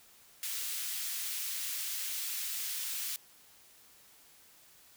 white high-pass noise, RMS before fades -37 dBFS, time 0.43-3.16 s, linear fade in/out 0 ms, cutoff 2100 Hz, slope 12 dB/octave, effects white hiss -60 dBFS RMS until 4.96 s

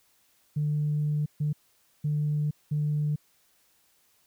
sine tone bursts at uneven times, 149.3 Hz, D3, 29 cents sharp, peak -23 dBFS, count 4, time 0.56-1.26 / 1.4-1.53 / 2.04-2.51 / 2.71-3.16 s, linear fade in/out 10 ms, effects tanh soft clip ceiling -20 dBFS + white hiss -66 dBFS RMS until 4.26 s

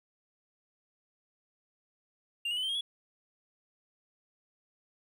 triangle tone with pitch steps, 2794 / 2901 / 3012 / 3127 / 3247 / 3371 Hz, F7 / F#7 / F#7 / G7 / G#7 / G#7, 0 / -35 / +30 / -5 / -40 / +25 cents, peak -29 dBFS, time 2.45-2.81 s, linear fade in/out 5 ms, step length 60 ms, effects none

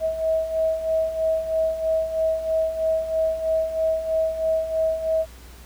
sine beating tone pair, 640 / 643.1 Hz, D#5 / E5, +49 / -43 cents, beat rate 3.1 Hz, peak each -27 / -21 dBFS, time 0-5.26 s, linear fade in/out 50 ms, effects added 60 Hz sine -42 dBFS peak until 5.65 s + pink hiss -48 dBFS RMS until 5.65 s

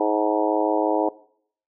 harmonic tone with a mistuned harmonic, 105.9 Hz, G#2, 34 cents sharp, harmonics 3 / 4 / 5 / 6 / 7 / 8 / 9, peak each -24 / -25 / -26 / -27 / -27 / -28 / -29 dBFS, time 0-1.09 s, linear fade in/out 5 ms, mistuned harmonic 8, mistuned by +47 cents, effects noise-tail reverb RT60 0.6 s tail -19 dB re dry

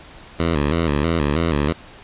10% pulse tone with vibrato, 77.78 Hz, D#2, in tune, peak -9 dBFS, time 0.39-1.73 s, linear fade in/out 10 ms, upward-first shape square, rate 3.1 Hz, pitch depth 120 cents each way, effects pink hiss -42 dBFS RMS until 2.03 s + resampled to 8000 Hz

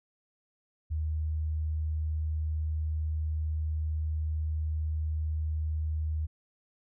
sine tone, 77.78 Hz, D#2, in tune, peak -28 dBFS, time 0.9-6.27 s, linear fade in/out 20 ms, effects none

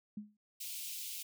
sine tone with exponential decay, 209.2 Hz, G#3, 13 cents sharp, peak -37 dBFS, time 0.17-0.37 s, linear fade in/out 5 ms, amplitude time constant 42 ms
white high-pass noise, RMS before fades -43 dBFS, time 0.6-1.23 s, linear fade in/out 10 ms, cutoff 2400 Hz, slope 48 dB/octave
effects none

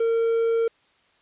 triangle tone with quantisation, 457.9 Hz, A#4, 31 cents flat, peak -17 dBFS, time 0-0.68 s, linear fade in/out 5 ms, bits 7, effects white hiss -62 dBFS RMS until 1.21 s + resampled to 8000 Hz

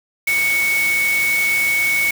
sine tone in noise, 2222 Hz, C#7, 4 cents sharp, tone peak -15 dBFS, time 0.27-2.11 s, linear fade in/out 5 ms, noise white, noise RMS -26 dBFS, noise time 0.27-2.11 s, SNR +8 dB, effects none

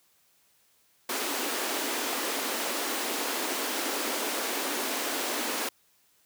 pink high-pass noise, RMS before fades -31 dBFS, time 1.09-5.69 s, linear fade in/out 5 ms, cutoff 250 Hz, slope 48 dB/octave, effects white hiss -66 dBFS RMS until 6.25 s + high-pass 60 Hz 12 dB/octave

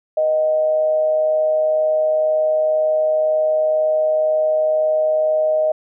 sine tone with amplitude modulation, 622.3 Hz, D#5, in tune, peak -12 dBFS, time 0.17-5.72 s, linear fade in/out 5 ms, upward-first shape sine, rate 142 Hz, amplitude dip 40%, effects none

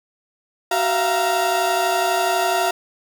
35% pulse tone cluster, 376.2 / 661 / 693 / 937 Hz, F#4 / E5 / F5 / A#5, +29 / +5 / -14 / +9 cents, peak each -23 / -26 / -18 / -23 dBFS, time 0.71-2.71 s, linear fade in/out 5 ms, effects none

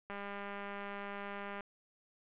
click train, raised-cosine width 0.5 ms, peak -29 dBFS, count 304, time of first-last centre 0.1-1.607 s, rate 201 Hz, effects resampled to 8000 Hz + 10-bit

